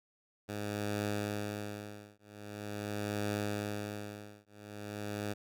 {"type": "tone with tremolo", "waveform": "10% pulse", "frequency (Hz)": 103.83, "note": "G#2", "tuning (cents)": 0, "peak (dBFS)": -24, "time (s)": [0.48, 5.34], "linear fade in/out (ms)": 20, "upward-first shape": "triangle", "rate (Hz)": 0.44, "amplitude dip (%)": 100, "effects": []}